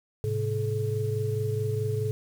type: tone cluster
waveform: sine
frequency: 107.7 / 132.4 / 429.3 Hz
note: A2 / C3 / A4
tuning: -37 / +21 / -43 cents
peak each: -28 / -32 / -30 dBFS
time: 0.24-2.11 s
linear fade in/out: 0 ms
effects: 8-bit